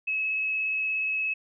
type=tone with vibrato; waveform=sine; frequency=2579 Hz; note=E7; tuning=39 cents flat; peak=-25 dBFS; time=0.07-1.34 s; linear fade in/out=10 ms; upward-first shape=triangle; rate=17 Hz; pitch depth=13 cents each way; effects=none